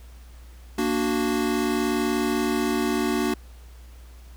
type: chord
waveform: square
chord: Bb augmented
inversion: none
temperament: equal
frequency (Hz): 233.1 / 293.7 / 370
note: Bb3 / D4 / F#4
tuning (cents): 0 / 0 / 0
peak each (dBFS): -27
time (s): 0.78-3.34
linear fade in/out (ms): 5
effects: added 60 Hz sine -42 dBFS peak until 4.36 s + pink hiss -55 dBFS RMS until 4.36 s